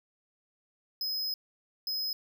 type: tone bursts at uneven times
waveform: square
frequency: 5080 Hz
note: D#8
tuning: 35 cents sharp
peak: -31 dBFS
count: 2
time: 1.01-1.34 / 1.87-2.13 s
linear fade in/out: 2 ms
effects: none